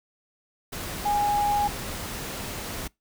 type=tone in noise; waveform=sine; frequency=824 Hz; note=G#5; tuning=14 cents flat; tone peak=-21 dBFS; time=1.05-1.68 s; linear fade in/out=10 ms; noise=pink; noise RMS=-34 dBFS; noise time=0.72-2.88 s; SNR=+10 dB; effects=noise-tail reverb RT60 0.2 s tail -25 dB re dry